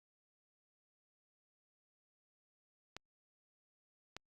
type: clicks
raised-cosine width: 0.2 ms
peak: -27 dBFS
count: 2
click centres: 2.966 / 4.166 s
effects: Opus 48 kbps